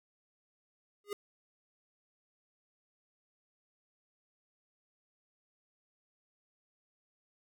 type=tone with exponential growth; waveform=square; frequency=410 Hz; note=G#4; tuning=22 cents flat; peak=-32 dBFS; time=1.04-1.13 s; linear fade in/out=2 ms; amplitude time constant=18 ms; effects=none